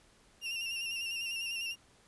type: tone with vibrato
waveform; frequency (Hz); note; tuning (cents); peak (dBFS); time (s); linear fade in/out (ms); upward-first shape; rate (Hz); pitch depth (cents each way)
35% pulse; 2753; F7; -25; -33; 0.41-1.76; 50; square; 10; 34
effects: pink hiss -64 dBFS RMS until 2.07 s + resampled to 24000 Hz